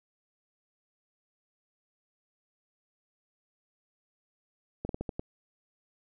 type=slowing click train; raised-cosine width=2 ms; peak=-20 dBFS; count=6; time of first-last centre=4.85-5.195 s; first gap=42 ms; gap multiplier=1.25; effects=none